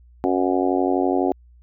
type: harmonic tone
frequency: 92 Hz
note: F#2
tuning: 9 cents flat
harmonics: 3 / 4 / 5 / 6 / 7 / 8 / 9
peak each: -22 / -22 / -28 / -29 / -29 / -25 / -32 dBFS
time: 0.24-1.32 s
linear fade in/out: 0 ms
effects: added 60 Hz sine -47 dBFS peak until 1.62 s